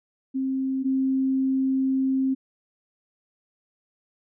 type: tone pair in turn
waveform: sine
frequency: 265.2 / 265.2 Hz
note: C4 / C4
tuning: +23 / +23 cents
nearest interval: unison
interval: 0 cents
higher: neither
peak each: -23 / -20 dBFS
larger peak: second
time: 0.34-0.84 / 0.84-2.35 s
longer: second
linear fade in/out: 20 ms
effects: none